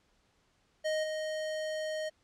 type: tone with level steps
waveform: square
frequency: 622.3 Hz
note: D#5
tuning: in tune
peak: -30 / -34 dBFS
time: 0.84-2.1 s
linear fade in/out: 20 ms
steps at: 1.03 s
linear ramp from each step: 10 ms
effects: pink hiss -71 dBFS RMS until 2.23 s + low-pass 7000 Hz 12 dB/octave